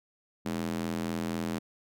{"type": "tone with high-pass filter", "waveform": "square", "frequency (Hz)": 42, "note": "E1", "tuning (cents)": 33, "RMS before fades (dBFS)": -33, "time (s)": [0.45, 1.59], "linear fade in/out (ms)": 10, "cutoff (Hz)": 210, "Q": 1.9, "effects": []}